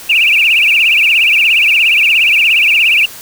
sine tone with vibrato, 2570 Hz, E7, 45 cents flat, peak -6 dBFS, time 0.09-3.06 s, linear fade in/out 10 ms, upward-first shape triangle, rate 17 Hz, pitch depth 210 cents each way, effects white hiss -31 dBFS RMS until 3.21 s

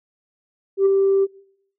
sine tone with ADSR envelope, 390.7 Hz, G4, 6 cents flat, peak -9 dBFS, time 0.77-1.27 s, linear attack 88 ms, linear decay 15 ms, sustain -4 dB, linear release 36 ms, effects noise-tail reverb RT60 0.8 s tail -23 dB re dry + tanh soft clip ceiling -10 dBFS

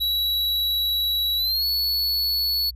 square tone with pitch glide, 3909 to 4413 Hz, B7 to C#8, -19 to -9 cents, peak -21 dBFS, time 0-2.71 s, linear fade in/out 20 ms, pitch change +210 cents, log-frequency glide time 1.37-1.66 s, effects added 60 Hz sine -37 dBFS peak until 2.75 s

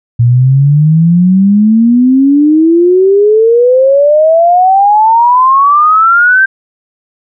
sine exponential sweep, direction up, 116.54 to 1579 Hz, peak -3 dBFS, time 0.19-6.46 s, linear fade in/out 10 ms, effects none

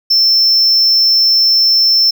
triangle tone, 5340 Hz, E8, 22 cents sharp, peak -6 dBFS, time 0.1-2.11 s, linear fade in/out 10 ms, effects none

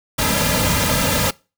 pink noise with comb filter, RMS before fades -18 dBFS, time 0.18-1.31 s, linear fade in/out 10 ms, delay 2.7 ms, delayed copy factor -0.9, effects noise-tail reverb RT60 0.3 s tail -23 dB re dry

